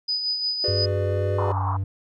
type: tone with tremolo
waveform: sine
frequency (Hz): 4978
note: D#8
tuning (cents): 0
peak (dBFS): -21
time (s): 0.08-0.86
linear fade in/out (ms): 10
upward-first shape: sine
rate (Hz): 5.7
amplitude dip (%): 45
type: chord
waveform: triangle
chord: G# half-diminished seventh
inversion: third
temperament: just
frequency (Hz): 373.8 / 415.3 / 498.4 / 598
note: F#4 / G#4 / B4 / D5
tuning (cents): +18 / 0 / +16 / +31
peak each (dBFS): -29 / -29 / -28 / -27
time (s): 0.64-1.52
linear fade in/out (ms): 2
type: tone with vibrato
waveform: triangle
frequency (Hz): 96.5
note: G2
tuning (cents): -27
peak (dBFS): -21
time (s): 0.68-1.84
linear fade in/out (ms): 5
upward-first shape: triangle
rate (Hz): 1.8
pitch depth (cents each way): 18
type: band-pass noise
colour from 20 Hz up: pink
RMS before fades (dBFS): -29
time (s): 1.38-1.77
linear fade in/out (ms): 5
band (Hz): 830 to 1100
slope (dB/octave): 48
effects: none